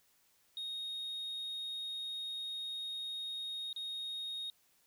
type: tone with dropouts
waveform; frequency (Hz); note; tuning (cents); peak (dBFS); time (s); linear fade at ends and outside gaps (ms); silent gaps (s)
sine; 3729; A#7; 0; -36; 0.57-4.5; 1; 3.729-3.762
effects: tanh soft clip ceiling -37 dBFS + white hiss -71 dBFS RMS until 4.86 s